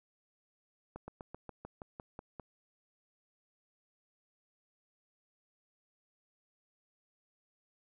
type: slowing click train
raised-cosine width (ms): 1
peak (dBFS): -30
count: 10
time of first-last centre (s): 0.96-2.397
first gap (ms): 120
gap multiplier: 1.07
effects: none